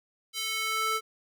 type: tone with high-pass filter sweep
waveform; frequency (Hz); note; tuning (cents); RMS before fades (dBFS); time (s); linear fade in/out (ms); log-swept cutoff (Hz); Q
square; 440; A4; 0; -30; 0.33-1.01; 50; 3500 to 900; 1.5
effects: none